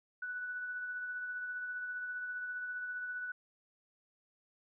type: tone with tremolo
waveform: sine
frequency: 1483 Hz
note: F#6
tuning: 4 cents sharp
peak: -36 dBFS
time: 0.22-3.32 s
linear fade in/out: 5 ms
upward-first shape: triangle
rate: 15 Hz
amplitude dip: 35%
effects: none